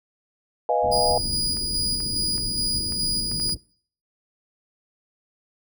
sine chord, F half-diminished seventh, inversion second, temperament equal, 493.9 / 622.3 / 698.5 / 830.6 Hz, Cb5 / Eb5 / F5 / Ab5, 0 / 0 / 0 / 0 cents, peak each -24 dBFS, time 0.69-1.18 s, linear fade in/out 2 ms
pink low-pass noise, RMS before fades -33 dBFS, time 0.82-3.58 s, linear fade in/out 20 ms, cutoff 340 Hz, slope 24 dB/octave
35% pulse tone with tremolo, 4905 Hz, D#8, 26 cents flat, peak -21 dBFS, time 0.91-3.55 s, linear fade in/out 20 ms, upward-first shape square, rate 2.4 Hz, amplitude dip 30%
clicks, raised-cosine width 0.5 ms, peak -27 dBFS, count 7, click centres 1.57 / 2.004 / 2.38 / 2.923 / 3.316 / 3.399 / 3.494 s
effects noise-tail reverb RT60 0.5 s tail -23 dB re dry

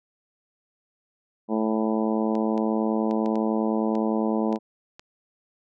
harmonic tone, 109.8 Hz, A2, 3 cents flat, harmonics 2 / 3 / 4 / 5 / 6 / 7 / 8 / 9, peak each -24 / -28 / -30 / -32 / -34 / -35 / -36 / -37 dBFS, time 1.48-4.59 s, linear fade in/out 50 ms
clicks, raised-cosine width 0.2 ms, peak -25 dBFS, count 9, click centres 2.353 / 2.578 / 3.111 / 3.26 / 3.356 / 3.953 / 4.527 / 4.559 / 4.995 s
effects none

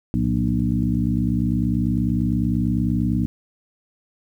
harmonic tone with a mistuned harmonic, 60.1 Hz, B1, 46 cents flat, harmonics 1 / 2 / 3 / 4 / 5, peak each -27 / -24 / -23 / -23 / -27 dBFS, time 0.14-3.26 s, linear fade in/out 0 ms, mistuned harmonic 2, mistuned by -130 cents, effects 9-bit

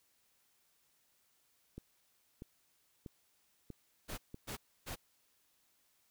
click train, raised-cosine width 3 ms, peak -33 dBFS, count 5, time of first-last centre 1.78-4.344 s, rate 1.56 Hz
pink noise bursts, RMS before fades -43 dBFS, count 3, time 4.08-4.96 s, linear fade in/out 20 ms, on 100 ms, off 290 ms
effects white hiss -74 dBFS RMS until 6.1 s

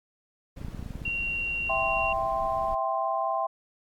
brown noise, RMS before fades -40 dBFS, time 0.56-2.75 s, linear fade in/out 10 ms
clicks, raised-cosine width 5 ms, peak -24 dBFS, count 11, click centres 0.615 / 0.648 / 0.684 / 0.748 / 0.794 / 0.827 / 0.862 / 0.907 / 0.955 / 1.018 / 1.079 s
sine tone, 2755 Hz, F7, 24 cents flat, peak -27 dBFS, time 1.05-2.13 s, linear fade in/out 5 ms
sine chord, C major, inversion first, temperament equal, 659.3 / 784 / 1046.5 Hz, E5 / G5 / C6, 0 / 0 / 0 cents, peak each -29 dBFS, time 1.69-3.47 s, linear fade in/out 10 ms
effects MP3 96 kbps

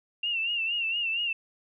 sine tone with vibrato, 2754 Hz, F7, 25 cents flat, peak -26 dBFS, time 0.23-1.33 s, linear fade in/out 5 ms, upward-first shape sine, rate 4.3 Hz, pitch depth 76 cents each way, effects none

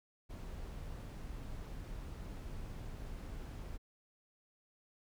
brown noise, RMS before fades -45 dBFS, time 0.29-3.78 s, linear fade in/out 20 ms, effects none

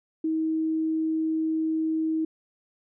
sine tone, 318.3 Hz, D#4, 39 cents sharp, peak -23 dBFS, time 0.24-2.25 s, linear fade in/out 5 ms, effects none

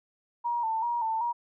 sine tone with vibrato, 920 Hz, A#5, 23 cents flat, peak -26 dBFS, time 0.44-1.33 s, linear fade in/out 20 ms, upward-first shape square, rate 2.6 Hz, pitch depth 56 cents each way, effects none

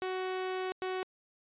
sawtooth tone bursts at uneven times, 372.6 Hz, F#4, 12 cents sharp, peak -29 dBFS, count 2, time 0.02-0.72 / 0.82-1.03 s, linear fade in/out 0 ms, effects resampled to 8000 Hz

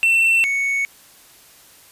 triangle tone pair in turn, 2692 / 2219 Hz, E7 / C#7, +36 / +1 cents, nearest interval minor third, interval 335 cents, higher first, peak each -11 / -16 dBFS, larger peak first, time 0.03-0.44 / 0.44-0.85 s, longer neither, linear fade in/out 0 ms, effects white hiss -48 dBFS RMS until 1.91 s + resampled to 32000 Hz

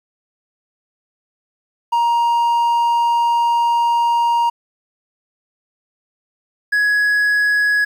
triangle tone pair in turn, 940 / 1674.9 Hz, A#5 / G#6, +14 / +14 cents, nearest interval minor seventh, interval 1000 cents, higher second, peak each -11 dBFS, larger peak neither, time 1.92-4.5 / 6.72-7.85 s, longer first, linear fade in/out 10 ms, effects 8-bit

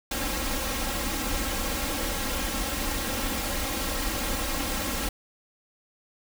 pink noise with comb filter, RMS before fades -29 dBFS, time 0.11-5.09 s, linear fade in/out 5 ms, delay 3.7 ms, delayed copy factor +1, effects none

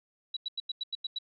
sine tone bursts, 3914 Hz, B7, 16 cents flat, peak -31 dBFS, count 8, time 0.34-1.186 s, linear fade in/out 5 ms, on 27 ms, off 90 ms, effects none

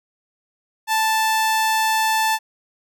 sawtooth tone, 880 Hz, A5, in tune, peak -13 dBFS, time 0.87-2.39 s, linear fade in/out 50 ms, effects none

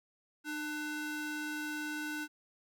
square ring-modulated tone, 596 Hz, D5, 25 cents sharp, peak -34 dBFS, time 0.44-2.28 s, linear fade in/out 50 ms, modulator 899 Hz, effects none

